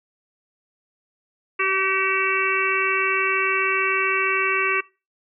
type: harmonic tone with a mistuned harmonic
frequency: 383.5 Hz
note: G4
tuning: 38 cents flat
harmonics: 1 / 3 / 4 / 5 / 6 / 7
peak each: -27 / -24 / -28 / -28 / -25 / -25 dBFS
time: 1.59-4.81 s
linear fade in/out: 10 ms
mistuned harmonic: 6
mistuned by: -21 cents
effects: noise-tail reverb RT60 0.3 s tail -23 dB re dry